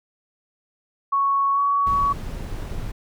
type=tone with pitch glide; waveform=sine; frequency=1108.7 to 1125.5 Hz; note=C#6 to C#6; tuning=0 to +26 cents; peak=-17 dBFS; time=1.12-2.13 s; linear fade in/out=10 ms; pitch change=+26 cents; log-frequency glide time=1.53-1.6 s
type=noise; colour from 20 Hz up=brown; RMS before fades=-30 dBFS; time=1.86-2.92 s; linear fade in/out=10 ms
type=click; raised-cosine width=5 ms; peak=-20 dBFS; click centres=2.408 s
effects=none